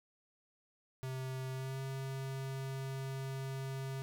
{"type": "tone with pitch glide", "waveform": "square", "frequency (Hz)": [130.81, 134.25], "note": ["C3", "C3"], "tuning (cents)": [0, 45], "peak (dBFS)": -39, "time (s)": [1.03, 4.02], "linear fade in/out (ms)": 0, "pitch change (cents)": 45, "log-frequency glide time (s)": [1.53, 1.8], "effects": []}